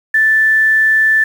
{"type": "tone with quantisation", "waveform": "sine", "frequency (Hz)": 1760, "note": "A6", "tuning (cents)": 0, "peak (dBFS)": -8, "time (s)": [0.14, 1.24], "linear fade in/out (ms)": 5, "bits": 6, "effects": []}